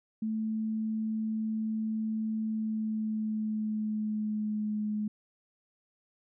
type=tone with pitch glide; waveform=sine; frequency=219.1 to 211.5 Hz; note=A3 to G#3; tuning=-7 to +32 cents; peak=-29 dBFS; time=0.22-5.08 s; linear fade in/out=5 ms; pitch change=-61 cents; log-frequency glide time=2.44-4.85 s; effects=none